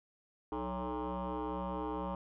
sine tone with frequency modulation, 311.1 Hz, D#4, in tune, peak -33 dBFS, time 0.52-2.15 s, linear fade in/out 2 ms, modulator 124 Hz, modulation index 6.3, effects tanh soft clip ceiling -33 dBFS

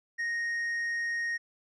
sine tone with tanh clipping, 1864.7 Hz, A#6, in tune, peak -30 dBFS, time 0.18-1.38 s, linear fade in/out 20 ms, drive 4 dB, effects none

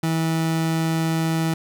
30% pulse tone, 162.3 Hz, E3, 27 cents flat, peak -17 dBFS, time 0.03-1.54 s, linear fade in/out 5 ms, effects none

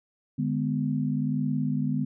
sine chord, G# diminished, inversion second, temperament just, 149.51 / 207.7 / 249.2 Hz, D3 / G#3 / B3, +31 / 0 / +16 cents, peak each -28 / -30 / -28 dBFS, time 0.38-2.05 s, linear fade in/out 10 ms, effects none

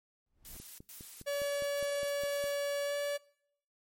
brown noise with exponential growth, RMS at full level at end -45 dBFS, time 0.26-0.57 s, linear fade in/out 5 ms, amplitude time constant 66 ms
blue noise bursts, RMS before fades -48 dBFS, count 5, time 0.45-2.54 s, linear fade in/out 0 ms, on 330 ms, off 110 ms
click train, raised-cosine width 3 ms, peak -36 dBFS, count 10, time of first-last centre 0.6-2.44 s, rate 4.89 Hz
45% pulse tone with pitch glide, 570 to 574.6 Hz, C#5 to D5, +48 to -38 cents, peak -32 dBFS, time 1.26-3.18 s, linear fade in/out 20 ms, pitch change +14 cents, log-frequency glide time 2.85-2.94 s
effects noise-tail reverb RT60 0.7 s tail -23 dB re dry + MP3 64 kbps

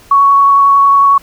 sine tone with vibrato, 1115 Hz, C#6, 10 cents sharp, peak -4 dBFS, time 0.11-1.18 s, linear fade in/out 5 ms, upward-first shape triangle, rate 11 Hz, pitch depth 11 cents each way, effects pink hiss -42 dBFS RMS until 1.22 s

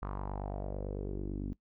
sawtooth tone with low-pass filter sweep, 49 Hz, G1, in tune, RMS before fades -38 dBFS, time 0.02-1.53 s, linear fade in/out 0 ms, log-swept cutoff 1200 to 260 Hz, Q 3.7, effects noise-tail reverb RT60 0.1 s tail -19 dB re dry

